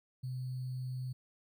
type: tone with sample-and-hold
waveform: sine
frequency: 128 Hz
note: C3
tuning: 38 cents flat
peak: -36 dBFS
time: 0.23-1.13 s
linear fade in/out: 10 ms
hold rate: 4410 Hz
effects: none